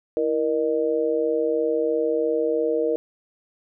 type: tone with amplitude modulation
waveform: sine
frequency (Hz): 470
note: A#4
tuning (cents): +14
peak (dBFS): -15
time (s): 0.17-2.96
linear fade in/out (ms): 0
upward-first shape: sine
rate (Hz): 143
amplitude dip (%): 100
effects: none